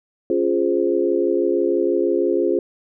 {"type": "chord", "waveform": "sine", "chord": "Db major seventh", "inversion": "none", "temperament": "equal", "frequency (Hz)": [277.2, 349.2, 415.3, 523.3], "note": ["Db4", "F4", "Ab4", "C5"], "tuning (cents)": [0, 0, 0, 0], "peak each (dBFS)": [-25, -19, -21, -24], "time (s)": [0.3, 2.59], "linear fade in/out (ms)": 2, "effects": []}